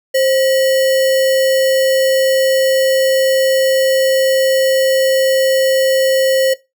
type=tone with sample-and-hold; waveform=sine; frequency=529 Hz; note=C5; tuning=19 cents sharp; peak=-10 dBFS; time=0.14-6.54 s; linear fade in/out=10 ms; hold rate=2450 Hz; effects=noise-tail reverb RT60 0.2 s tail -17 dB re dry